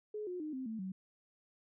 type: tone with pitch steps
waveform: sine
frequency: 423.6 / 360.3 / 306.5 / 260.8 / 221.8 / 188.69 Hz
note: G#4 / F#4 / D#4 / C4 / A3 / F#3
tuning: +34 / -46 / -26 / -5 / +14 / +34 cents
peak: -38 dBFS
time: 0.14-0.92 s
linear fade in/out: 5 ms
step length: 130 ms
effects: none